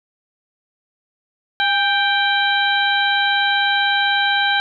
harmonic tone with a mistuned harmonic, 784 Hz, G5, in tune, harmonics 1 / 2 / 3 / 4 / 5, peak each -20 / -18 / -26 / -23 / -23 dBFS, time 1.6-4.6 s, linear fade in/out 0 ms, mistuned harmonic 1, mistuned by +58 cents, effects none

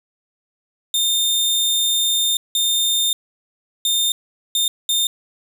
sawtooth tone bursts at uneven times, 3629 Hz, A#7, 47 cents flat, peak -13 dBFS, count 5, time 0.94-2.37 / 2.55-3.13 / 3.85-4.12 / 4.55-4.68 / 4.89-5.07 s, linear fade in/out 2 ms, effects none

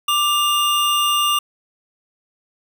square tone pair together, 1181.5 / 2810 Hz, D6 / F7, +10 / +10 cents, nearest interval octave + minor third, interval 1500 cents, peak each -19 dBFS, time 0.08-1.39 s, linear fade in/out 5 ms, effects none

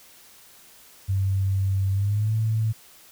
sine tone with pitch glide, 96.7 to 110.44 Hz, G2 to A2, -23 to +7 cents, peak -20 dBFS, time 1.08-2.73 s, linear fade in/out 20 ms, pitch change +230 cents, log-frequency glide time 1.92-2.35 s, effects white hiss -51 dBFS RMS until 3.11 s

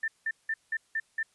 sine tone bursts, 1785 Hz, A6, 24 cents sharp, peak -27 dBFS, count 6, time 0.03-1.23 s, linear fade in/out 5 ms, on 50 ms, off 180 ms, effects white hiss -68 dBFS RMS until 1.34 s + resampled to 24000 Hz

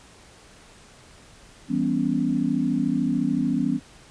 sine chord, C# half-diminished seventh, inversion first, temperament equal with one note detuned, 164.81 / 196 / 246.9 / 280.6 Hz, E3 / G3 / B3 / C#4, 0 / 0 / 0 / +21 cents, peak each -29 / -28 / -24 / -25 dBFS, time 1.68-3.8 s, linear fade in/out 50 ms, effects pink hiss -50 dBFS RMS until 4.1 s + resampled to 22050 Hz

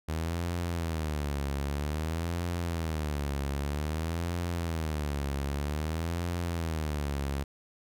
sawtooth tone with vibrato, 77.78 Hz, D#2, in tune, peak -26 dBFS, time 0.08-7.44 s, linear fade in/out 10 ms, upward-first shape sine, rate 0.52 Hz, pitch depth 190 cents each way, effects none

